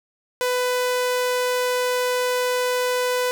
sawtooth tone, 498.5 Hz, B4, 16 cents sharp, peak -16 dBFS, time 0.41-3.31 s, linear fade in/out 0 ms, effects none

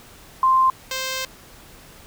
sine / 5% pulse tone pair in turn, 1046.5 / 523.2 Hz, C6 / C5, 0 / 0 cents, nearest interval octave, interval 1200 cents, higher first, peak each -13 / -13 dBFS, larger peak neither, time 0.43-0.7 / 0.91-1.25 s, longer second, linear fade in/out 2 ms, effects pink hiss -46 dBFS RMS until 2.06 s

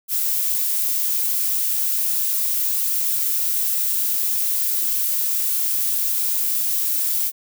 violet noise, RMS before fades -21 dBFS, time 0.08-7.32 s, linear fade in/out 50 ms, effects none

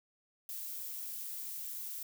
violet noise, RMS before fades -42 dBFS, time 0.49-2.03 s, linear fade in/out 2 ms, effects none

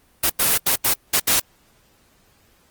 white noise bursts at uneven times, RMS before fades -17 dBFS, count 6, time 0.23-0.3 / 0.39-0.58 / 0.66-0.76 / 0.84-0.94 / 1.13-1.2 / 1.27-1.4 s, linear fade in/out 10 ms, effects pink hiss -58 dBFS RMS until 2.7 s + Opus 24 kbps

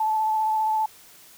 sine tone with vibrato, 871 Hz, A5, 18 cents flat, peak -20 dBFS, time 0-0.86 s, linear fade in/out 5 ms, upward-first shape square, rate 15 Hz, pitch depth 13 cents each way, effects white hiss -50 dBFS RMS until 1.37 s

